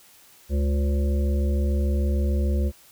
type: harmonic tone with a mistuned harmonic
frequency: 71 Hz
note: C#2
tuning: 42 cents sharp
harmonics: 1 / 3 / 5 / 7 / 8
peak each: -20 / -30 / -34 / -37 / -38 dBFS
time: 0.49-2.72 s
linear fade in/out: 50 ms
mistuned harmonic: 7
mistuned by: +15 cents
effects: white hiss -53 dBFS RMS until 2.91 s